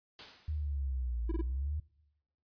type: noise with exponential decay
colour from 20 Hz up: white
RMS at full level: -44 dBFS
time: 0.19-0.79 s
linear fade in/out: 1 ms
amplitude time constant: 130 ms
type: linear two-way sweep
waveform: sine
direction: down then up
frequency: 77.78 to 54.7 to 77.78 Hz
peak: -32 dBFS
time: 0.48-1.8 s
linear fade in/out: 5 ms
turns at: 1.32 s
type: tone bursts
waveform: triangle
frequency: 329.6 Hz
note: E4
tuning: in tune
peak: -31 dBFS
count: 3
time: 1.29-1.414 s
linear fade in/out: 5 ms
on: 26 ms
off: 23 ms
effects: noise-tail reverb RT60 0.9 s tail -22 dB re dry + resampled to 11025 Hz